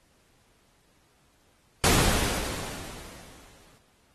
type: noise with exponential decay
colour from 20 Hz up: pink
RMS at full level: -20 dBFS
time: 1.84-3.78 s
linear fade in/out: 0 ms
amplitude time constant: 420 ms
effects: pink hiss -65 dBFS RMS until 4.14 s + AAC 32 kbps